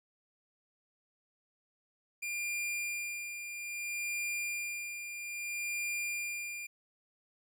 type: tone with tremolo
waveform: 45% pulse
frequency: 2400 Hz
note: D7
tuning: 37 cents sharp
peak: -33 dBFS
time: 2.22-6.67 s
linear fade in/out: 10 ms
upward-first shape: sine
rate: 0.61 Hz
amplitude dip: 55%
effects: none